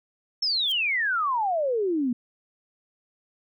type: exponential sweep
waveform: sine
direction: down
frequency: 5440 to 233.1 Hz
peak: -22 dBFS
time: 0.42-2.13 s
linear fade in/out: 5 ms
type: noise with exponential growth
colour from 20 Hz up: violet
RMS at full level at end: -35 dBFS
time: 0.63-0.72 s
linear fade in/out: 2 ms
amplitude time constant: 18 ms
effects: none